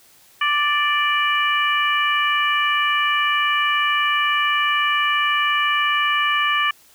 harmonic tone, 587.3 Hz, D5, in tune, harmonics 2 / 3 / 4 / 5, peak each -20 / -22 / -23 / -24 dBFS, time 0.41-6.71 s, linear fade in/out 5 ms, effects white hiss -52 dBFS RMS until 6.94 s

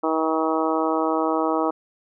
harmonic tone, 159.5 Hz, D#3, 43 cents sharp, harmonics 2 / 3 / 4 / 5 / 6 / 7 / 8, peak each -24 / -26 / -27 / -28 / -29 / -29 / -30 dBFS, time 0.03-1.71 s, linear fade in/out 10 ms, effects none

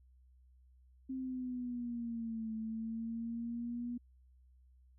sine exponential two-way sweep, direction down then up, 263.9 to 220 to 242.4 Hz, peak -37 dBFS, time 1.09-3.98 s, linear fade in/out 10 ms, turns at 2.54 s, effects added 63 Hz sine -61 dBFS peak until 4.98 s

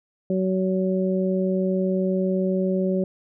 harmonic tone, 187.6 Hz, F#3, 24 cents sharp, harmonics 1 / 2 / 3, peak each -22 / -25 / -27 dBFS, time 0.3-3.04 s, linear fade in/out 2 ms, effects none

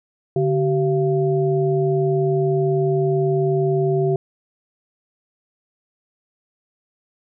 sine tone cluster, 145.1 / 383.3 / 684 Hz, D3 / G4 / F5, -21 / -39 / -36 cents, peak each -20 / -18 / -27 dBFS, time 0.36-4.16 s, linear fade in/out 2 ms, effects none

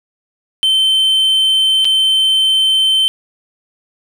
triangle tone with dropouts, 3092 Hz, G7, 24 cents flat, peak -8 dBFS, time 0.63-3.08 s, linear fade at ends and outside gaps 0 ms, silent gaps 1.846-1.852 s, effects none

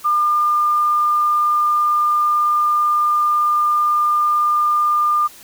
sine tone, 1203 Hz, D6, 41 cents sharp, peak -13 dBFS, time 0.04-5.28 s, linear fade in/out 20 ms, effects white hiss -42 dBFS RMS until 5.43 s

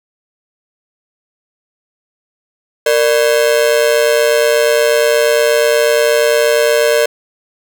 45% pulse ring-modulated tone, 528 Hz, C5, 16 cents sharp, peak -6 dBFS, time 2.86-7.06 s, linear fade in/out 5 ms, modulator 64.2 Hz, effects none

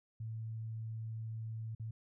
sine tone with dropouts, 111.6 Hz, A2, 25 cents sharp, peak -39 dBFS, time 0.2-1.91 s, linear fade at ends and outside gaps 5 ms, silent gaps 1.75-1.797 s, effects none

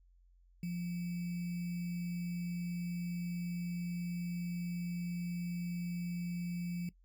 sine tone with sample-and-hold, 174.6 Hz, F3, in tune, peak -35 dBFS, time 0.63-6.89 s, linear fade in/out 2 ms, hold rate 2450 Hz, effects noise-tail reverb RT60 0.1 s tail -19 dB re dry + added 44 Hz sine -62 dBFS peak until 7.04 s

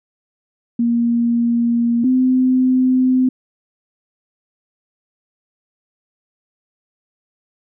sine tone pair in turn, 235.4 / 256.4 Hz, A#3 / C4, +17 / -35 cents, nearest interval minor second, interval 148 cents, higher second, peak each -13 / -11 dBFS, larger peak second, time 0.79-2.04 / 2.04-3.29 s, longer neither, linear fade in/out 5 ms, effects none

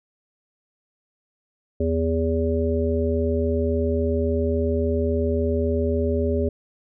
harmonic tone, 81.8 Hz, E2, 13 cents flat, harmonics 1 / 3 / 5 / 7, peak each -23 / -26 / -24 / -28 dBFS, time 1.8-6.49 s, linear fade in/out 5 ms, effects none

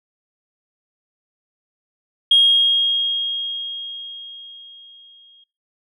sine tone with exponential decay, 3259 Hz, G#7, 33 cents flat, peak -8 dBFS, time 2.31-5.44 s, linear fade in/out 5 ms, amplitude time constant 680 ms, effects noise-tail reverb RT60 0.4 s tail -26 dB re dry + tanh soft clip ceiling -4 dBFS

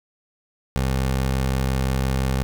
20% pulse tone, 65.8 Hz, C2, 10 cents sharp, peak -15 dBFS, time 0.76-2.43 s, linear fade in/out 0 ms, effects none

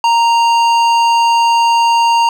sine tone with hard clipping, 930 Hz, A#5, 4 cents flat, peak -10 dBFS, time 0.04-2.29 s, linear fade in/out 2 ms, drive 12 dB, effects none

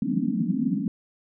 pink band-pass noise, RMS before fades -25 dBFS, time 0.02-0.88 s, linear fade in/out 2 ms, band 160 to 290 Hz, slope 96 dB/octave, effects none

